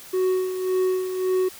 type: tone with tremolo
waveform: triangle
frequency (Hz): 371.3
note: F#4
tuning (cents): +6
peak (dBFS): -16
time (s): 0.13-1.49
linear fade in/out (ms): 10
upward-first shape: sine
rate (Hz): 1.8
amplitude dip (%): 60
effects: white hiss -43 dBFS RMS until 1.59 s